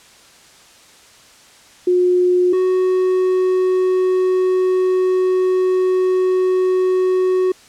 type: tone pair in turn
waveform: sine / triangle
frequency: 360 / 370.3 Hz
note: F#4 / F#4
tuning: -47 / +1 cents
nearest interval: unison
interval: 48 cents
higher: second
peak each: -11 dBFS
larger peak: neither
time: 1.87-2.53 / 2.53-7.52 s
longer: second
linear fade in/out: 5 ms
effects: white hiss -46 dBFS RMS until 7.68 s + low-pass 8000 Hz 12 dB/octave